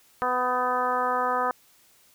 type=harmonic tone with a mistuned harmonic; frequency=250 Hz; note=B3; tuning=21 cents sharp; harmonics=1 / 2 / 3 / 4 / 5 / 6 / 7; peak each=-38 / -30 / -29 / -28 / -27 / -35 / -39 dBFS; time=0.22-1.51 s; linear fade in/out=0 ms; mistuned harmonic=6; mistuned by=+31 cents; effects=white hiss -59 dBFS RMS until 2.14 s